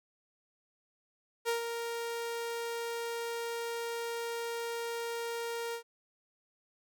sawtooth tone with ADSR envelope, 466.2 Hz, A#4, in tune, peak -24 dBFS, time 1.45-5.83 s, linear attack 37 ms, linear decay 120 ms, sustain -7 dB, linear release 93 ms, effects none

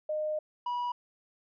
sine / triangle tone pair in turn, 613 / 973.1 Hz, D#5 / B5, -26 / -26 cents, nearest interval minor sixth, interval 800 cents, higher second, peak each -29 / -28 dBFS, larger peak second, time 0.09-0.39 / 0.66-0.92 s, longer first, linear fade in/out 5 ms, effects resampled to 11025 Hz

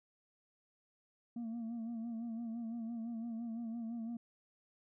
sine tone with vibrato, 230.2 Hz, A#3, 22 cents flat, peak -36 dBFS, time 1.36-4.17 s, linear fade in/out 5 ms, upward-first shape sine, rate 5.9 Hz, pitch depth 55 cents each way, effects tanh soft clip ceiling -38 dBFS

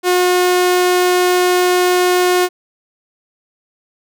sawtooth tone, 360.7 Hz, F#4, 44 cents flat, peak -7 dBFS, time 0.03-2.49 s, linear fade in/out 50 ms, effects none

